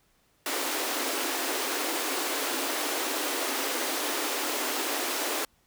pink high-pass noise, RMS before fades -30 dBFS, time 0.46-5.45 s, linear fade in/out 2 ms, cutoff 260 Hz, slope 96 dB/octave, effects pink hiss -67 dBFS RMS until 5.66 s

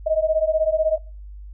sine beating tone pair, 622.3 / 638.3 Hz, D#5 / D#5, 0 / +44 cents, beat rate 16 Hz, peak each -20 dBFS, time 0.06-0.98 s, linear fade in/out 10 ms, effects noise-tail reverb RT60 0.4 s tail -24 dB re dry + added 50 Hz sine -35 dBFS peak until 1.53 s

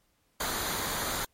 pink noise with comb filter, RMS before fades -32 dBFS, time 0.4-1.25 s, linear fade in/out 5 ms, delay 0.37 ms, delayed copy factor -0.55, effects pink hiss -71 dBFS RMS until 1.33 s + MP3 64 kbps

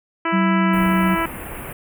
harmonic tone, 330.7 Hz, E4, 6 cents sharp, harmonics 1 / 2 / 3 / 4 / 5 / 6 / 7 / 8 / 9, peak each -24 / -29 / -24 / -25 / -29 / -30 / -30 / -37 / -37 dBFS, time 0.25-1.26 s, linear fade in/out 5 ms
sine tone with pitch glide, 190 to 187.17 Hz, F#3 to F#3, +46 to +20 cents, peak -16 dBFS, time 0.32-1.16 s, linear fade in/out 20 ms, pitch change -26 cents, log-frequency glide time 0.52-0.86 s
pink band-stop noise, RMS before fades -32 dBFS, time 0.73-1.73 s, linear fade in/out 5 ms, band 2700 to 9400 Hz, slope 48 dB/octave
effects none

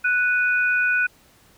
sine tone pair together, 1480 / 2477 Hz, F#6 / D#7, 0 / -8 cents, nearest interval major sixth, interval 892 cents, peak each -18 / -24 dBFS, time 0.04-1.07 s, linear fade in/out 10 ms, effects pink hiss -55 dBFS RMS until 1.57 s

